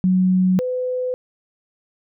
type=tone pair in turn; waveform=sine; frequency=185 / 504.6 Hz; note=F#3 / B4; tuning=0 / +37 cents; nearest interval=octave + perfect fourth; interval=1737 cents; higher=second; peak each=-13 / -20 dBFS; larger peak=first; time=0.04-0.59 / 0.59-1.14 s; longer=neither; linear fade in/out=0 ms; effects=none